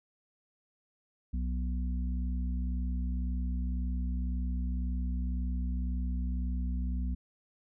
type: harmonic tone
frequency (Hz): 61.9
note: B1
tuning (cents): +5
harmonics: 1 / 3 / 4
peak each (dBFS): -30 / -40 / -42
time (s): 1.33-7.15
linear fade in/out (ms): 10
effects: none